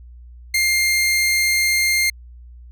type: tone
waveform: sawtooth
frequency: 2112 Hz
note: C7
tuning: 16 cents sharp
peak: -12 dBFS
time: 0.54-2.1 s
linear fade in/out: 5 ms
effects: added 60 Hz sine -38 dBFS peak until 2.71 s